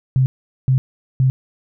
sine tone bursts, 130.81 Hz, C3, in tune, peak -11 dBFS, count 3, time 0.16-1.3 s, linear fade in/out 0 ms, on 100 ms, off 420 ms, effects none

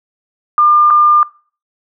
sine tone with dropouts, 1200 Hz, D6, 37 cents sharp, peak -6 dBFS, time 0.58-1.23 s, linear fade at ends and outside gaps 1 ms, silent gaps 0.903-0.907 s, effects noise-tail reverb RT60 0.4 s tail -22 dB re dry

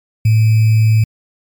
sine tone with sample-and-hold, 110 Hz, A2, in tune, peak -7 dBFS, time 0.25-1.04 s, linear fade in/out 5 ms, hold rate 2450 Hz, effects MP3 96 kbps

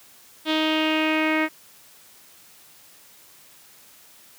sawtooth tone with low-pass filter sweep, 313 Hz, D#4, 10 cents sharp, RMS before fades -22 dBFS, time 0.45-1.49 s, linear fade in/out 50 ms, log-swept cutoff 3500 to 2100 Hz, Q 4.3, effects white hiss -51 dBFS RMS until 4.38 s + high-pass 80 Hz 12 dB/octave

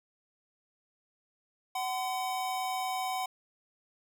square tone pair together, 752 / 1022.7 Hz, F#5 / C6, +28 / -40 cents, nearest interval perfect fourth, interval 532 cents, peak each -33 / -38 dBFS, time 1.75-3.26 s, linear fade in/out 5 ms, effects none

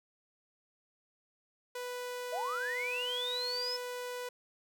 sawtooth tone, 493.9 Hz, B4, in tune, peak -34 dBFS, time 1.75-4.29 s, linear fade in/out 5 ms
sine linear sweep, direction up, 589 to 5250 Hz, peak -34 dBFS, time 2.32-3.77 s, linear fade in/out 10 ms
effects none

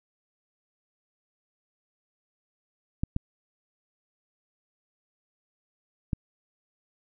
clicks, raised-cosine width 5 ms, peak -14 dBFS, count 3, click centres 3.035 / 3.164 / 6.132 s, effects none

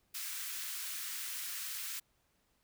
white high-pass noise, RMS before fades -41 dBFS, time 0.14-2 s, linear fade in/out 10 ms, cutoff 1300 Hz, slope 24 dB/octave, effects pink hiss -75 dBFS RMS until 2.63 s

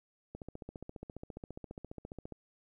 click train, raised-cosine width 2 ms, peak -30 dBFS, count 30, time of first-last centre 0.35-2.323 s, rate 14.7 Hz, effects 12-bit

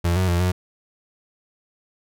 35% pulse tone with pitch steps, 85.9 / 92.6 / 86.7 / 90.7 Hz, F2 / F#2 / F2 / F#2, -28 / +2 / -12 / -34 cents, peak -16 dBFS, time 0.04-0.52 s, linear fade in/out 10 ms, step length 120 ms, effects none

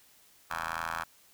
10% pulse ring-modulated tone, 82.41 Hz, E2, in tune, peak -22 dBFS, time 0.5-1.04 s, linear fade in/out 10 ms, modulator 1210 Hz, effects white hiss -61 dBFS RMS until 1.33 s

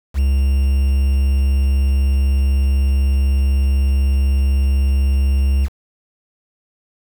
triangle tone with quantisation, 68 Hz, C#2, 33 cents flat, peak -10 dBFS, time 0.14-5.69 s, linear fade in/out 50 ms, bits 6, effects none

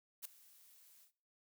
blue noise with ADSR envelope, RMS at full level -42 dBFS, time 0.22-1.12 s, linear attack 32 ms, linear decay 3 ms, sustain -22 dB, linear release 100 ms, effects noise-tail reverb RT60 0.5 s tail -21 dB re dry

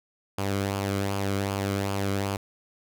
sawtooth tone with flanger, 98.8 Hz, G2, 14 cents sharp, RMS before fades -28 dBFS, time 0.38-2.37 s, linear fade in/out 5 ms, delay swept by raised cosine 0.51 to 1.15 ms, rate 2.6 Hz, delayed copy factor -0.5, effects none

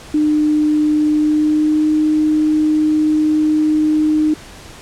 sine tone with pitch glide, 302.6 to 307.2 Hz, D#4 to D#4, -48 to -22 cents, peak -11 dBFS, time 0.14-4.34 s, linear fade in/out 5 ms, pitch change +26 cents, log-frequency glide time 1.13-1.89 s, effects pink hiss -37 dBFS RMS until 4.81 s + low-pass 9000 Hz 12 dB/octave

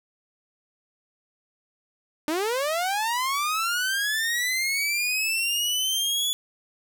sawtooth linear sweep, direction up, 293.7 to 3436 Hz, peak -20 dBFS, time 2.28-6.33 s, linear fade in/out 0 ms, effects none

